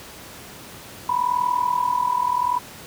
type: tone with amplitude modulation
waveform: sine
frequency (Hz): 985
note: B5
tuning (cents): -5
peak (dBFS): -15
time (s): 1.09-2.59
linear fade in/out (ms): 5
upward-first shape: sine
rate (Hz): 40.7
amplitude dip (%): 80
effects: pink hiss -40 dBFS RMS until 2.86 s + high-pass 80 Hz 12 dB/octave